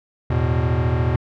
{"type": "chord", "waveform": "square", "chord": "E suspended fourth", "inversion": "none", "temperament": "equal with one note detuned", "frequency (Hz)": [82.41, 109.37, 123.47], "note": ["E2", "A2", "B2"], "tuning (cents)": [0, -10, 0], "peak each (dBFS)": [-22, -25, -21], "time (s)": [0.3, 1.16], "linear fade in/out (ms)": 5, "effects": ["low-pass 2000 Hz 12 dB/octave"]}